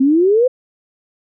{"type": "exponential sweep", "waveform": "sine", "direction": "up", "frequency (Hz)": [257, 523.3], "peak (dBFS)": -9, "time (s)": [0, 0.48], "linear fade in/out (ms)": 10, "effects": []}